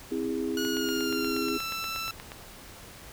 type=chord; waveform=sine; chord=C augmented; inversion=none; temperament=just; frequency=261.6 / 327 / 408.8 Hz; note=C4 / E4 / G#4; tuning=0 / -14 / -27 cents; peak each=-32 dBFS; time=0.11-1.58 s; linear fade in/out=10 ms
type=tone with pitch glide; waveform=15% pulse; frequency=1452 to 1331.5 Hz; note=F#6 to E6; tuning=-33 to +17 cents; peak=-25 dBFS; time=0.57-2.11 s; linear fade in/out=2 ms; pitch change=-150 cents; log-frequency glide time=0.68-1.65 s
type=click train; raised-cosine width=0.3 ms; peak=-23 dBFS; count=15; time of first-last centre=0.65-2.319 s; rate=8.39 Hz
effects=pink hiss -47 dBFS RMS until 3.12 s